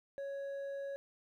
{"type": "tone with hard clipping", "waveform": "sine", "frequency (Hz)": 555, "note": "C#5", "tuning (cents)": 2, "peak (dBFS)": -40, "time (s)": [0.18, 0.96], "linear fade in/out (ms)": 0, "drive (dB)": 4, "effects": []}